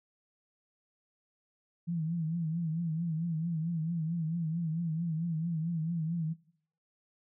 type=tone with vibrato; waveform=sine; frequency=164.3 Hz; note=E3; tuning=5 cents flat; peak=-30 dBFS; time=1.87-6.34 s; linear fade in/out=20 ms; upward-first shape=triangle; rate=4.5 Hz; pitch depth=110 cents each way; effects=noise-tail reverb RT60 0.6 s tail -19 dB re dry